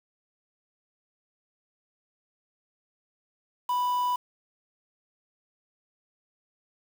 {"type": "tone with quantisation", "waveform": "triangle", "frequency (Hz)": 987.8, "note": "B5", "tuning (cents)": 0, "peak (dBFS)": -22, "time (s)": [3.69, 4.16], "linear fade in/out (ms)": 5, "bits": 7, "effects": []}